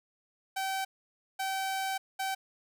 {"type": "tone bursts at uneven times", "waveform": "sawtooth", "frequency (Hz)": 770, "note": "G5", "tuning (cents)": -31, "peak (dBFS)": -27, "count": 3, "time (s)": [[0.56, 0.85], [1.39, 1.98], [2.19, 2.35]], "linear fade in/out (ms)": 10, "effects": []}